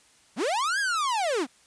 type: linear two-way sweep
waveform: 45% pulse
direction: up then down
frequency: 161.1 to 1681 to 221.6 Hz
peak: -24 dBFS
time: 0.36-1.47 s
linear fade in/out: 50 ms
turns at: 0.79 s
effects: white hiss -59 dBFS RMS until 1.66 s + resampled to 22050 Hz